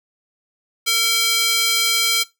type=tone with high-pass filter; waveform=square; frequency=455.5 Hz; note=A#4; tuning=40 cents flat; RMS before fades=-18 dBFS; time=0.86-2.24 s; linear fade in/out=20 ms; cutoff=2900 Hz; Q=1.1; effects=noise-tail reverb RT60 0.2 s tail -19 dB re dry